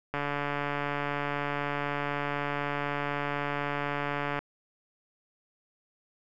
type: click train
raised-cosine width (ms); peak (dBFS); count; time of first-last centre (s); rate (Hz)
0.5; -16; 613; 0.14-4.39; 144
effects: none